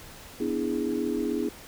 sine chord, E dominant seventh, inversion second, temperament equal, 246.9 / 293.7 / 329.6 / 415.3 Hz, B3 / D4 / E4 / G#4, 0 / 0 / 0 / 0 cents, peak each -31 dBFS, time 0.4-1.49 s, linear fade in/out 5 ms, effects pink hiss -46 dBFS RMS until 1.67 s

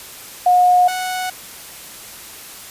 sine / sawtooth tone pair in turn, 721 / 737.9 Hz, F#5 / F#5, -45 / -5 cents, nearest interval unison, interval 40 cents, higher second, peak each -9 / -17 dBFS, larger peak first, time 0.46-0.88 / 0.88-1.3 s, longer neither, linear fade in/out 5 ms, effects white hiss -36 dBFS RMS until 2.7 s + resampled to 32000 Hz

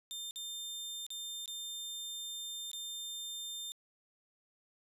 sawtooth tone with dropouts, 3600 Hz, A7, 39 cents sharp, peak -37 dBFS, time 0.11-3.72 s, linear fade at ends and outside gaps 0 ms, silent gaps 0.309-0.359 / 1.065-1.104 / 1.458-1.478 / 2.715-2.732 s, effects resampled to 32000 Hz + 11-bit

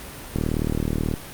click train, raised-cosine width 3 ms, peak -10 dBFS, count 31, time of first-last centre 0.36-1.139 s, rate 38.5 Hz, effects pink hiss -38 dBFS RMS until 1.33 s + Opus 48 kbps

